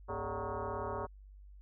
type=tone with frequency modulation; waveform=sine; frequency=268.7 Hz; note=C4; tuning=46 cents sharp; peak=-35 dBFS; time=0.08-1.07 s; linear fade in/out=20 ms; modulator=167 Hz; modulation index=5.8; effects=added 49 Hz sine -51 dBFS peak until 1.61 s